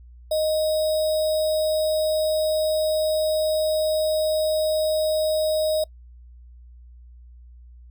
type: tone with sample-and-hold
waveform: sine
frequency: 622.3 Hz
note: D#5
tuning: in tune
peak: -19 dBFS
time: 0.31-5.84 s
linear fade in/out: 5 ms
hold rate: 4410 Hz
effects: noise-tail reverb RT60 0.1 s tail -23 dB re dry + added 60 Hz sine -43 dBFS peak until 7.9 s